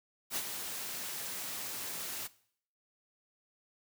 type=noise with ADSR envelope; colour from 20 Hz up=white; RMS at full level=-33 dBFS; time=0.3-2.28 s; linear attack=66 ms; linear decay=47 ms; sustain=-7 dB; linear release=20 ms; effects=noise-tail reverb RT60 0.6 s tail -19 dB re dry + high-pass 100 Hz 12 dB/octave